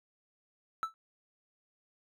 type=tone with exponential decay; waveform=triangle; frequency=1318.5 Hz; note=E6; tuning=in tune; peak=-24 dBFS; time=0.83-0.94 s; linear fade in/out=0 ms; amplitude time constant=22 ms; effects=tanh soft clip ceiling -21 dBFS